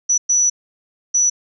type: tone bursts at uneven times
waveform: sine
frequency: 5920 Hz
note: F#8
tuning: in tune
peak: -12 dBFS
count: 3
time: 0.09-0.18 / 0.29-0.5 / 1.14-1.3 s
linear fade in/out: 10 ms
effects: none